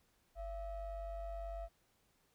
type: ring-modulated tone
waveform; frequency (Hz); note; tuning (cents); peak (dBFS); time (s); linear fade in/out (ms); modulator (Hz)
triangle; 312.8; D#4; +9; -36; 0.35-1.69; 50; 362
effects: pink hiss -75 dBFS RMS until 2.34 s